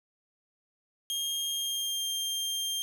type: tone with pitch glide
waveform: sawtooth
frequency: 3226 to 3191 Hz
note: G7 to G7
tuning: +49 to +30 cents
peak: -27 dBFS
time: 1.1-2.82 s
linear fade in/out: 0 ms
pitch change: -19 cents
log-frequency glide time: 1.5-2.09 s
effects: none